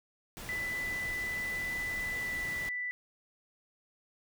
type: noise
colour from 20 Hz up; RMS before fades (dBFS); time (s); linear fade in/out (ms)
pink; -44; 0.37-2.69; 0
type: tone with pitch glide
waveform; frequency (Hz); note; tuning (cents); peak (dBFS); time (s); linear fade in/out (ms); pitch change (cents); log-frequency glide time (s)
sine; 1992 to 1979.4; B6 to B6; +14 to +3; -33; 0.49-2.91; 0; -11; 2.11-2.3
effects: none